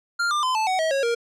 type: tone with pitch steps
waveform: square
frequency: 1396.9 / 1195.2 / 1022.6 / 874.9 / 748.6 / 640.5 / 548 / 468.9 Hz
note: F6 / D6 / C6 / A5 / F#5 / E5 / C#5 / A#4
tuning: 0 / +30 / -40 / -10 / +20 / -50 / -20 / +10 cents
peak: -21 dBFS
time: 0.19-1.15 s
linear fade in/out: 10 ms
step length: 120 ms
effects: low-pass 7000 Hz 12 dB/octave